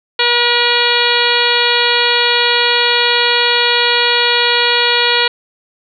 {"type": "harmonic tone", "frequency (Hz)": 479.9, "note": "B4", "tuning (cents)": -50, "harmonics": [1, 2, 3, 4, 5, 6, 7, 8, 9], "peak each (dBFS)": [-19, -19, -19, -19, -19, -19, -19, -19, -19], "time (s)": [0.19, 5.28], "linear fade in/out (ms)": 5, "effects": []}